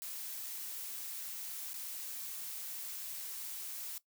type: noise with dropouts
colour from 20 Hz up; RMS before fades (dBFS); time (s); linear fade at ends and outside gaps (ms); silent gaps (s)
blue; -43; 0.02-3.98; 0; 1.733-1.741
effects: noise-tail reverb RT60 0.1 s tail -17 dB re dry